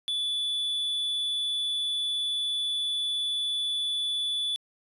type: tone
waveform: triangle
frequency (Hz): 3459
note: A7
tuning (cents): -30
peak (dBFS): -25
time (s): 0.08-4.56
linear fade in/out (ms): 0
effects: resampled to 32000 Hz